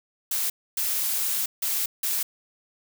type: noise bursts at uneven times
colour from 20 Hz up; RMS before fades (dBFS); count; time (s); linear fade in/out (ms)
blue; -26; 4; 0.31-0.5 / 0.77-1.46 / 1.62-1.86 / 2.03-2.23; 5
effects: none